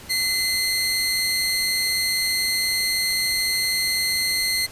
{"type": "tone pair together", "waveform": "sawtooth", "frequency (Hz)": [2052, 4291], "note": ["C7", "C8"], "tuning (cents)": [-34, 43], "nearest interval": "octave + minor second", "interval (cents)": 1277, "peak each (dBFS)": -20, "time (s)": [0.09, 4.67], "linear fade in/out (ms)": 20, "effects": ["pink hiss -42 dBFS RMS until 4.71 s", "resampled to 32000 Hz"]}